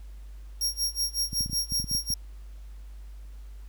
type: tone with tremolo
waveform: sawtooth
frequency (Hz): 5588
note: F8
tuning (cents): 0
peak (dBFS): -21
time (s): 0.61-2.14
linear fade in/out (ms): 2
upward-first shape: sine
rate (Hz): 5.4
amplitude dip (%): 95
type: clicks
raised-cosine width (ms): 5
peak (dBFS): -24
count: 11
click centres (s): 1.331 / 1.408 / 1.461 / 1.498 / 1.531 / 1.722 / 1.8 / 1.843 / 1.914 / 1.95 / 2.104
effects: added 50 Hz sine -40 dBFS peak until 3.68 s + pink hiss -62 dBFS RMS until 3.68 s